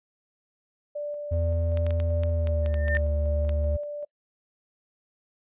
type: tone with tremolo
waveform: sine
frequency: 587.3 Hz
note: D5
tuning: in tune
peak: -29 dBFS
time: 0.95-4.05 s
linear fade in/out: 10 ms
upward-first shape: square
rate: 2.6 Hz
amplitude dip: 25%
type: tone with pitch glide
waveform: triangle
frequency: 83.2 to 74.55 Hz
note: E2 to D2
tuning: +17 to +27 cents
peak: -21 dBFS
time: 1.31-3.77 s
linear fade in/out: 10 ms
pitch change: -190 cents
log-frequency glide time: 2.3-2.81 s
type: clicks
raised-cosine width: 0.2 ms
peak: -21 dBFS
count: 11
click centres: 1.773 / 1.866 / 1.907 / 2.001 / 2.235 / 2.472 / 2.661 / 2.742 / 2.882 / 2.951 / 3.493 s
type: tone with exponential growth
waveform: sine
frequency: 1805 Hz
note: A6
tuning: 44 cents sharp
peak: -22 dBFS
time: 2.63-2.97 s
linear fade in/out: 0 ms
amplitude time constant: 73 ms
effects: noise-tail reverb RT60 0.1 s tail -26 dB re dry + resampled to 8000 Hz